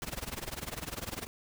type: noise with tremolo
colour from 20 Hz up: pink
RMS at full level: -36 dBFS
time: 0.02-1.27 s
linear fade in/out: 0 ms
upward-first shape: sine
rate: 20 Hz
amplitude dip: 90%
effects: none

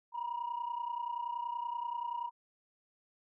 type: tone pair together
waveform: sine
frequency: 945.5 / 976 Hz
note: A#5 / B5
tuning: +24 / -21 cents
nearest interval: minor second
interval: 55 cents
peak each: -36 / -38 dBFS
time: 0.12-2.31 s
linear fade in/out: 50 ms
effects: tanh soft clip ceiling -30 dBFS

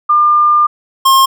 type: tone pair in turn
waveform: sine / square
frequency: 1200 / 1069.1 Hz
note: D6 / C6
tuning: +37 / +37 cents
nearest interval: major second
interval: 200 cents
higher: first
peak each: -6 dBFS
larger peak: neither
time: 0.09-0.67 / 1.05-1.26 s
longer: first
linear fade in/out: 10 ms
effects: none

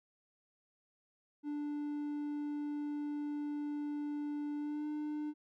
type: tone with pitch glide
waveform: triangle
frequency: 293.7 to 299.9 Hz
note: D4 to D4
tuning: 0 to +36 cents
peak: -34 dBFS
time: 1.43-5.34 s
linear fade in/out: 50 ms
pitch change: +36 cents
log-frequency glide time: 4.57-4.87 s
effects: none

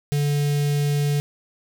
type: tone with notch filter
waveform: square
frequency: 145 Hz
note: D3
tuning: 22 cents flat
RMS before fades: -21 dBFS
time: 0.12-1.2 s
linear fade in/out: 0 ms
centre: 1100 Hz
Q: 0.6
effects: none

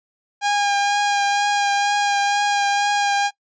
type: tone with vibrato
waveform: sawtooth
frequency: 812 Hz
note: G#5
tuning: 39 cents flat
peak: -13 dBFS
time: 0.41-3.31 s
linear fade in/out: 50 ms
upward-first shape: triangle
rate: 2.1 Hz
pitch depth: 19 cents each way
effects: noise-tail reverb RT60 0.1 s tail -22 dB re dry + resampled to 16000 Hz

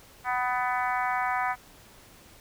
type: harmonic tone with a mistuned harmonic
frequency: 250 Hz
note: B3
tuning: 21 cents sharp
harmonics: 3 / 4 / 5 / 6 / 7 / 8 / 9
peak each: -29 / -31 / -33 / -35 / -36 / -37 / -38 dBFS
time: 0.24-1.56 s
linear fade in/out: 50 ms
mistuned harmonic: 4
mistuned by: -17 cents
effects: pink hiss -53 dBFS RMS until 2.4 s

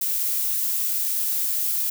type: noise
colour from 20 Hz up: violet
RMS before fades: -24 dBFS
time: 0.01-1.9 s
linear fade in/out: 5 ms
effects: none

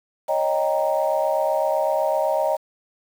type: chord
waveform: sine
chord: Eb dominant seventh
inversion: third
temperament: equal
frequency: 554.4 / 622.3 / 784 / 932.3 Hz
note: Db5 / Eb5 / G5 / Bb5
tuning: 0 / 0 / 0 / 0 cents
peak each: -24 / -21 / -26 / -26 dBFS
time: 0.28-2.57 s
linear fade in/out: 20 ms
effects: tanh soft clip ceiling -8 dBFS + 7-bit

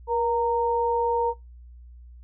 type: tone pair together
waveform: sine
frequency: 475.5 / 924 Hz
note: A#4 / A#5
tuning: +34 / -16 cents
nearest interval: octave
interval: 1150 cents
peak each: -24 dBFS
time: 0.07-1.34 s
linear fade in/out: 50 ms
effects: noise-tail reverb RT60 0.2 s tail -21 dB re dry + added 60 Hz sine -43 dBFS peak until 2.23 s

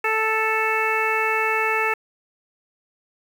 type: harmonic tone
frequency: 440 Hz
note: A4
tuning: in tune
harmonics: 1 / 2 / 3 / 4 / 5 / 6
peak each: -26 / -26 / -26 / -26 / -26 / -26 dBFS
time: 0.04-1.94 s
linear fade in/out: 5 ms
effects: 7-bit

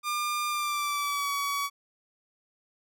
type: tone with pitch glide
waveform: sawtooth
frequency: 1200 to 1132.6 Hz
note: D6 to C#6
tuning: +37 to +37 cents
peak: -24 dBFS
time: 0.03-1.7 s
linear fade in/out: 50 ms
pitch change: -100 cents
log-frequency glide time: 0.49-1.31 s
effects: none

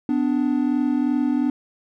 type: tone pair together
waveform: triangle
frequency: 250.9 / 293.7 Hz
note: B3 / D4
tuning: +28 / 0 cents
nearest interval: minor third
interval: 272 cents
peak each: -19 dBFS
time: 0.09-1.5 s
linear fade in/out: 2 ms
effects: none

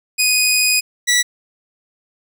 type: tone pair in turn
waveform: 15% pulse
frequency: 2489 / 1954.9 Hz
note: D#7 / B6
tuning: 0 / -18 cents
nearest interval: major third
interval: 418 cents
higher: first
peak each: -6 dBFS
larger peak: neither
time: 0.18-0.81 / 1.07-1.23 s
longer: first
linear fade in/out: 20 ms
effects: none

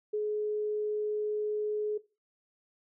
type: tone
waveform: sine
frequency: 422.6 Hz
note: G#4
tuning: 30 cents sharp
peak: -28 dBFS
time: 0.13-1.98 s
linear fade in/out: 10 ms
effects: noise-tail reverb RT60 0.3 s tail -19 dB re dry

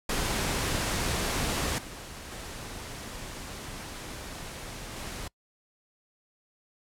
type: noise with level steps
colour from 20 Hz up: pink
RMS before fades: -29 / -42 / -40 / -38 dBFS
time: 0.09-5.28 s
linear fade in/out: 5 ms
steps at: 1.78 / 2.31 / 4.96 s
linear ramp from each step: 5 ms
effects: noise-tail reverb RT60 0.1 s tail -25 dB re dry + low-pass 11000 Hz 12 dB/octave

